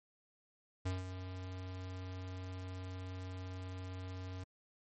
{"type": "tone with ADSR envelope", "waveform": "square", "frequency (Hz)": 92.5, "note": "F#2", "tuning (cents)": 0, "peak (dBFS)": -34, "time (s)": [0.85, 4.44], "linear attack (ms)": 12, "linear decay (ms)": 170, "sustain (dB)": -9, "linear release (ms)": 8, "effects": ["MP3 32 kbps"]}